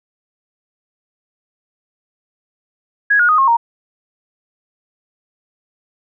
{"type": "tone with pitch steps", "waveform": "sine", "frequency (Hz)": [1661.2, 1437.8, 1244.5, 1077.2, 932.3], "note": ["G#6", "F6", "D#6", "C#6", "A#5"], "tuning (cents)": [0, 50, 0, -50, 0], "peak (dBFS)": -9, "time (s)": [3.1, 3.57], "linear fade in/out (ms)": 10, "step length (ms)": 94, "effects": []}